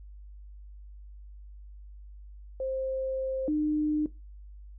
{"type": "tone pair in turn", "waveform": "sine", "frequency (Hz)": [527, 302.9], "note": ["C5", "D#4"], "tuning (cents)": [12, -46], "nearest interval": "minor seventh", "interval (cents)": 958, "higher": "first", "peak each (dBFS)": [-29, -24], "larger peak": "second", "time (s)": [[2.6, 3.48], [3.48, 4.06]], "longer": "first", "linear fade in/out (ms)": 2, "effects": ["noise-tail reverb RT60 0.2 s tail -17 dB re dry", "added 50 Hz sine -44 dBFS peak until 4.78 s"]}